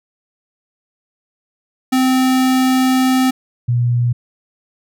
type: tone pair in turn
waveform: square / sine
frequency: 258.9 / 120.85 Hz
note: C4 / B2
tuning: -18 / -37 cents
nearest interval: octave + minor second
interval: 1319 cents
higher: first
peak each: -12 dBFS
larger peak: neither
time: 1.92-3.31 / 3.68-4.13 s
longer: first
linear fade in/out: 10 ms
effects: none